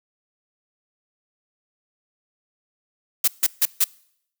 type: noise bursts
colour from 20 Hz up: blue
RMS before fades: -17 dBFS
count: 4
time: 3.24-3.842 s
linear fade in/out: 5 ms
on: 38 ms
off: 150 ms
effects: noise-tail reverb RT60 0.7 s tail -24 dB re dry